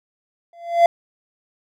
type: tone with exponential growth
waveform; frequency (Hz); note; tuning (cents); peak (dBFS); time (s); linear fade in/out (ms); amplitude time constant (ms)
triangle; 684; F5; -36; -4; 0.53-0.86; 2; 70
effects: none